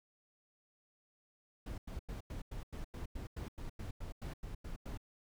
brown noise bursts, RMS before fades -43 dBFS, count 16, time 1.66-4.975 s, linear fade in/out 5 ms, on 120 ms, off 93 ms, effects none

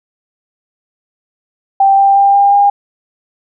sine tone with pitch steps, 784 / 789.9 / 795.9 / 801.9 / 807.9 Hz, G5 / G5 / G5 / G5 / G#5, 0 / +13 / +26 / +39 / -48 cents, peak -5 dBFS, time 1.8-2.7 s, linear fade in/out 5 ms, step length 180 ms, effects none

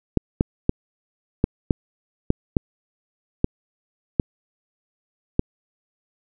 clicks, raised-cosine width 3 ms, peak -3 dBFS, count 10, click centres 0.173 / 0.409 / 0.694 / 1.441 / 1.708 / 2.304 / 2.568 / 3.444 / 4.198 / 5.394 s, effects none

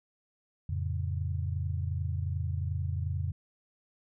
sine chord, F augmented, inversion none, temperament equal, 87.31 / 110 / 138.59 Hz, F2 / A2 / C#3, 0 / 0 / 0 cents, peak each -31 / -37 / -36 dBFS, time 0.69-3.32 s, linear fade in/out 5 ms, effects none

